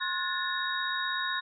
sine tone cluster, 1063 / 1456 / 1711 / 1787 / 3776 Hz, C6 / F#6 / A6 / A6 / A#7, +27 / -28 / -49 / +26 / +22 cents, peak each -34 / -35 / -37 / -37 / -34 dBFS, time 0-1.41 s, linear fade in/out 20 ms, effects none

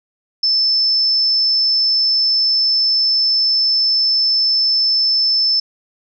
sine tone, 5274 Hz, E8, in tune, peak -12 dBFS, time 0.43-5.6 s, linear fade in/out 5 ms, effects none

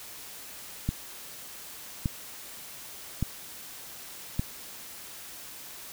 click train, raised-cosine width 5 ms, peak -14 dBFS, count 4, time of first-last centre 0.89-4.395 s, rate 0.856 Hz, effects white hiss -44 dBFS RMS until 5.92 s

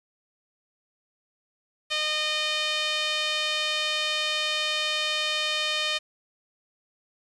sawtooth tone with band-pass filter, 612 Hz, D#5, 29 cents flat, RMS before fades -27 dBFS, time 1.9-5.99 s, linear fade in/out 20 ms, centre 3300 Hz, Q 2.2, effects resampled to 24000 Hz + 8-bit

